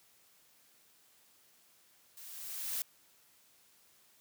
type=noise with level ramp; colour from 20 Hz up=blue; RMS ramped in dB=-51 to -35 dBFS; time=2.17-2.82 s; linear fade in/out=2 ms; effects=white hiss -66 dBFS RMS until 4.2 s + high-pass 80 Hz 12 dB/octave